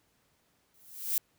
violet noise with exponential growth, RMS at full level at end -26 dBFS, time 0.74-1.18 s, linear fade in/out 2 ms, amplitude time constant 95 ms, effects pink hiss -71 dBFS RMS until 1.38 s + high-pass 60 Hz 12 dB/octave

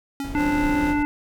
square tone with exponential decay, 277.2 Hz, C#4, in tune, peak -25 dBFS, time 0.2-0.59 s, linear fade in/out 1 ms, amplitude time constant 84 ms
brown noise, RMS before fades -31 dBFS, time 0.24-1.03 s, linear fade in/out 5 ms
harmonic tone, 293.7 Hz, D4, in tune, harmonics 1 / 3 / 5 / 7 / 9, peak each -20 / -27 / -32 / -32 / -39 dBFS, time 0.35-1.05 s, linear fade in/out 0 ms
25% pulse chord, Db major seventh, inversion first, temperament just, 173.24 / 207.9 / 259.9 / 277.2 Hz, F3 / Ab3 / C4 / Db4, -14 / +2 / -11 / 0 cents, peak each -31 / -35 / -31 / -30 dBFS, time 0.35-0.95 s, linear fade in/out 50 ms
effects none

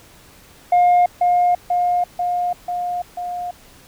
sine tone with echo, 711 Hz, F5, 31 cents sharp, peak -8 dBFS, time 0.72-1.06 s, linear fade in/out 5 ms, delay 490 ms, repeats 5, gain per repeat -3 dB, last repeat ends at 3.51 s, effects tanh soft clip ceiling -9 dBFS + pink hiss -47 dBFS RMS until 3.87 s

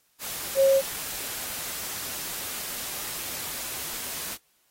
sine tone in noise, 542 Hz, C#5, 39 cents flat, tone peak -16 dBFS, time 0.55-0.82 s, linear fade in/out 50 ms, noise white, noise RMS -34 dBFS, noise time 0.19-4.38 s, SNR +15 dB, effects white hiss -67 dBFS RMS until 4.7 s + AAC 48 kbps

